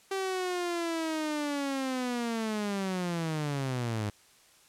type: linear sweep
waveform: sawtooth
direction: down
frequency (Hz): 389.8 to 101.3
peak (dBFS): -26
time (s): 0.11-4.1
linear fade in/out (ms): 5
effects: white hiss -60 dBFS RMS until 4.68 s + low-pass 10000 Hz 12 dB/octave